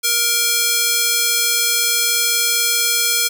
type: tone with high-pass filter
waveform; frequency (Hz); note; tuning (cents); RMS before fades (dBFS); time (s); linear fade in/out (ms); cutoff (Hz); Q
square; 470.1; A#4; +15; -17; 0.03-3.29; 20; 3300; 0.5
effects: none